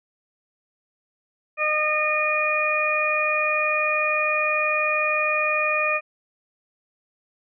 harmonic tone, 611 Hz, D#5, 32 cents flat, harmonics 1 / 2 / 3 / 4, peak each -26 / -26 / -30 / -22 dBFS, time 1.57-6.01 s, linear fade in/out 50 ms, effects none

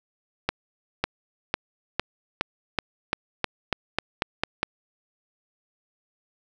accelerating click train, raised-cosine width 0.3 ms, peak -6 dBFS, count 13, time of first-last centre 0.49-4.63 s, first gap 550 ms, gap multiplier 0.91, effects none

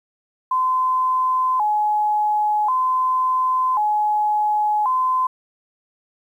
sine tone with vibrato, 931 Hz, A#5, 2 cents flat, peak -16 dBFS, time 0.51-5.27 s, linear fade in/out 5 ms, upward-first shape square, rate 0.46 Hz, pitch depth 170 cents each way, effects 9-bit

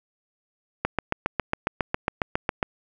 click train, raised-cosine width 0.5 ms, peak -7 dBFS, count 14, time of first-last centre 0.85-2.628 s, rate 7.31 Hz, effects none

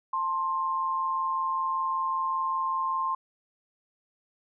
sine tone pair together, 890.8 / 1056 Hz, A5 / C6, +21 / +16 cents, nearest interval minor third, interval 295 cents, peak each -34 / -26 dBFS, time 0.13-3.15 s, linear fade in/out 5 ms, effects none

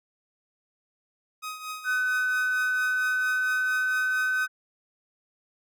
sawtooth tone with tremolo, 1257 Hz, D#6, 17 cents sharp, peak -28 dBFS, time 1.42-4.47 s, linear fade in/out 20 ms, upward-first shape triangle, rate 4.4 Hz, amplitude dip 70%
sine tone with pitch glide, 1509 to 1519.5 Hz, F#6 to F#6, +34 to +46 cents, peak -23 dBFS, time 1.84-4.48 s, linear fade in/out 50 ms, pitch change +12 cents, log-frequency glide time 2.76-4.14 s
effects none

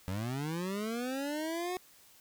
25% pulse linear sweep, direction up, 89.1 to 370 Hz, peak -30 dBFS, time 0.08-1.77 s, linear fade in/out 0 ms, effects white hiss -60 dBFS RMS until 2.2 s

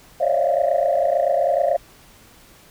sine tone cluster, 541 / 570 / 611 / 673 / 700 Hz, C#5 / C#5 / D#5 / E5 / F5, -42 / +48 / -32 / +36 / +4 cents, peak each -22 dBFS, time 0.2-1.77 s, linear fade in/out 10 ms, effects tanh soft clip ceiling -8 dBFS + pink hiss -49 dBFS RMS until 2.7 s

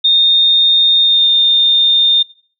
sine tone with pitch glide, 3663 to 3633 Hz, A#7 to A#7, -31 to -45 cents, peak -7 dBFS, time 0.04-2.23 s, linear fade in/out 10 ms, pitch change -14 cents, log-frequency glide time 1.01-1.28 s, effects noise-tail reverb RT60 0.4 s tail -17 dB re dry

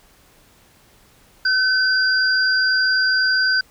sine tone pair together, 1522 / 4790 Hz, F#6 / D8, +48 / +33 cents, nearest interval octave + minor sixth, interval 1985 cents, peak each -16 / -20 dBFS, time 1.45-3.61 s, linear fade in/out 5 ms, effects pink hiss -53 dBFS RMS until 3.7 s

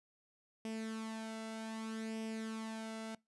sawtooth tone with flanger, 221.8 Hz, A3, 14 cents sharp, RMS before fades -43 dBFS, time 0.65-3.15 s, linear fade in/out 2 ms, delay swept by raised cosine 0.36 to 1.46 ms, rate 0.64 Hz, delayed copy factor +0.6, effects noise-tail reverb RT60 0.2 s tail -23 dB re dry + resampled to 24000 Hz

